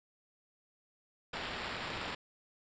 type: noise with sample-and-hold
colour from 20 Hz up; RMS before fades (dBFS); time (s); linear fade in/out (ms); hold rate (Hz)
white; -40; 1.33-2.15; 5; 6300
effects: resampled to 16000 Hz